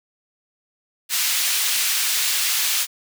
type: high-pass noise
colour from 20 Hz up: pink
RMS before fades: -21 dBFS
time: 1.09-2.87 s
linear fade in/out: 50 ms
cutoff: 2600 Hz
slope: 12 dB/octave
effects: none